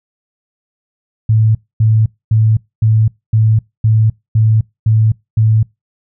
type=tone bursts; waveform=sine; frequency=110 Hz; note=A2; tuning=in tune; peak=-7 dBFS; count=9; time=1.29-5.63 s; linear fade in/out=5 ms; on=260 ms; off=250 ms; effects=noise-tail reverb RT60 0.2 s tail -24 dB re dry